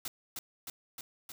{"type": "noise with echo", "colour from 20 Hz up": "white", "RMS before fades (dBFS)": -38, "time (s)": [0.05, 0.08], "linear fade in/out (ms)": 2, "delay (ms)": 310, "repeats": 4, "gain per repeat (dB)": -2, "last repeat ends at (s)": 1.32, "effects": []}